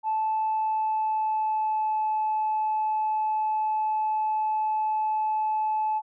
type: tone with pitch glide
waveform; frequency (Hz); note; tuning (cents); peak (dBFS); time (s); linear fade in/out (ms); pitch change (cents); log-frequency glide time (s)
sine; 873 to 864; A5 to A5; -14 to -32; -22; 0.03-6.02; 50; -18; 0.41-2.03
effects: tanh soft clip ceiling -19 dBFS